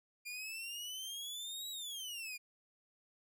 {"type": "exponential two-way sweep", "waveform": "sawtooth", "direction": "up then down", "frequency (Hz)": [2399, 3900, 2399], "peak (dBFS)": -39, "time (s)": [0.25, 2.38], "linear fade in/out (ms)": 20, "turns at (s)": 1.7, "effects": []}